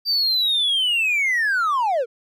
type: linear sweep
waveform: triangle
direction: down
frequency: 4699 to 440 Hz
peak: -15 dBFS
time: 0.05-2.06 s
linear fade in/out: 50 ms
effects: tanh soft clip ceiling -12 dBFS